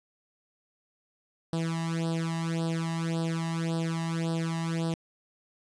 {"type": "tone with flanger", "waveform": "sawtooth", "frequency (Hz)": 164.81, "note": "E3", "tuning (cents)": 0, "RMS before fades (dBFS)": -30, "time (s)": [1.53, 4.94], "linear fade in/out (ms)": 0, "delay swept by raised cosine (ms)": [0.22, 1.06], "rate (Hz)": 1.8, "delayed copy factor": 0.9, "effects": ["resampled to 22050 Hz"]}